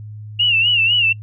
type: tone with vibrato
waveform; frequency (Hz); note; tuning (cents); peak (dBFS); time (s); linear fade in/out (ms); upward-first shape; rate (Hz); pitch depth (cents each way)
sine; 2794; F7; 0; -12; 0.39-1.13; 10; sine; 4; 100
effects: noise-tail reverb RT60 0.1 s tail -23 dB re dry + added 106 Hz sine -30 dBFS peak until 1.22 s